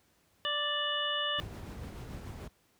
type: harmonic tone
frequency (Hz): 587.3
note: D5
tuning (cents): 0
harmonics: 1 / 2 / 3 / 5 / 6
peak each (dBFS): -39 / -37 / -37 / -33 / -38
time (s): 0.45-1.4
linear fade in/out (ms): 0
type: noise with tremolo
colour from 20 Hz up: brown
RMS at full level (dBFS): -38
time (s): 1.38-2.48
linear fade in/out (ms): 5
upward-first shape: sine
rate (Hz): 6.9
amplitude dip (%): 30
effects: pink hiss -69 dBFS RMS until 2.79 s + high-pass 60 Hz 12 dB/octave